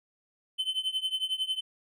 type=tone with tremolo; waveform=triangle; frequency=3059 Hz; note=G7; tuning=43 cents flat; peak=-23 dBFS; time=0.58-1.61 s; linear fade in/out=20 ms; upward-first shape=triangle; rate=11 Hz; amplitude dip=95%; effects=none